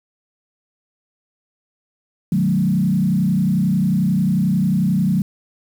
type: tone with frequency modulation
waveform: sine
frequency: 185 Hz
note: F#3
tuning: in tune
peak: -14 dBFS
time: 2.32-5.22 s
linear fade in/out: 2 ms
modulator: 31.2 Hz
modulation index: 1.2
effects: 7-bit